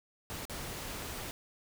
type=noise with dropouts; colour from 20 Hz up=pink; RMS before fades=-41 dBFS; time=0.3-1.31 s; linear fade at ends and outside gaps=0 ms; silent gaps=0.453-0.497 s; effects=none